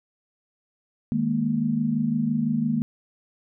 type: chord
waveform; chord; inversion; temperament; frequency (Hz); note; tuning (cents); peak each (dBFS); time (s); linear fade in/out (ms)
sine; D# suspended fourth; none; just; 155.56 / 207.4 / 233.3; D#3 / G#3 / A#3; 0 / -2 / +2; -28 / -27 / -23; 1.12-2.82; 0
effects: none